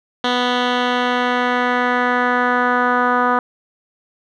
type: tone with low-pass filter sweep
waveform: 10% pulse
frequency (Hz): 246.9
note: B3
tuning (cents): 0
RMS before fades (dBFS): -17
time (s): 0.24-3.39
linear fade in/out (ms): 2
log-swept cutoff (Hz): 3400 to 1300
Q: 2.4
effects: none